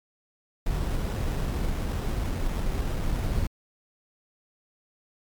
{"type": "noise with sample-and-hold", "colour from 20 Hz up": "brown", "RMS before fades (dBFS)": -27, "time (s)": [0.66, 3.47], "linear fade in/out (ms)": 5, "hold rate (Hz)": 4410, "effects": ["MP3 96 kbps"]}